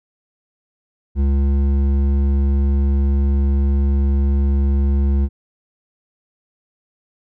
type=tone with hard clipping; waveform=sine; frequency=69.3 Hz; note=C#2; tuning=in tune; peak=-15 dBFS; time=1.15-5.29 s; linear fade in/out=50 ms; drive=9 dB; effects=none